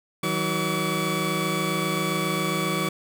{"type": "tone cluster", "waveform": "20% pulse", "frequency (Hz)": [159.3, 186.8, 1142], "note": ["D#3", "F#3", "D6"], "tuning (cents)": [41, 17, -49], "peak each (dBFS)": -23, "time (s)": [0.23, 2.89], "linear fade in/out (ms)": 5, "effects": []}